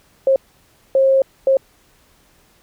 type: tone bursts at uneven times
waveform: sine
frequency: 536 Hz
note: C5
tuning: 42 cents sharp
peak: -10 dBFS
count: 3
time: 0.27-0.36 / 0.95-1.22 / 1.47-1.57 s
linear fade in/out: 2 ms
effects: pink hiss -55 dBFS RMS until 2.62 s